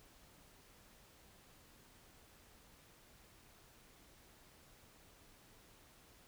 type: silence
effects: pink hiss -64 dBFS RMS until 6.27 s